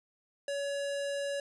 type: tone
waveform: square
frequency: 564 Hz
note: C#5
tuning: 30 cents sharp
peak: -33 dBFS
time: 0.48-1.4 s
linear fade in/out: 2 ms
effects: resampled to 24000 Hz + 11-bit